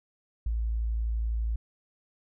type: tone with ADSR envelope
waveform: sine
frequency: 56 Hz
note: A1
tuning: 31 cents sharp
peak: -24 dBFS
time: 0.46-1.56 s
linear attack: 5 ms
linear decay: 14 ms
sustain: -2 dB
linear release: 4 ms
effects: none